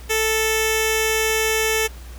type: tone with notch filter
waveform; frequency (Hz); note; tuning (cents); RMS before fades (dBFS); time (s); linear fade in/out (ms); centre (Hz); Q
10% pulse; 440; A4; 0; -20; 0.09-1.88; 20; 1100; 0.83
effects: added 60 Hz sine -35 dBFS peak until 2.18 s + pink hiss -45 dBFS RMS until 2.18 s